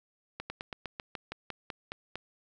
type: slowing click train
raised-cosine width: 0.3 ms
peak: -21 dBFS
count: 12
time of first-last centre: 0.4-2.156 s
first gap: 100 ms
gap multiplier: 1.09
effects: none